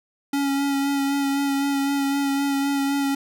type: tone with vibrato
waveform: square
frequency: 278.5 Hz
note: C#4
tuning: 8 cents sharp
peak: -21 dBFS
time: 0.33-3.15 s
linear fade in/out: 5 ms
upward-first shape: sine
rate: 3.9 Hz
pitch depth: 18 cents each way
effects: none